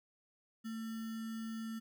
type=tone with sample-and-hold; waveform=sine; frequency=223.9 Hz; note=A3; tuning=30 cents sharp; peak=-39 dBFS; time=0.64-1.8 s; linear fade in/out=20 ms; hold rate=1575 Hz; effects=none